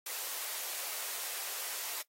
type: high-pass noise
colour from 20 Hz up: white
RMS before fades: -39 dBFS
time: 0.06-2.02 s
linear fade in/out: 5 ms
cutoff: 440 Hz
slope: 24 dB/octave
effects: noise-tail reverb RT60 0.1 s tail -17 dB re dry + AAC 48 kbps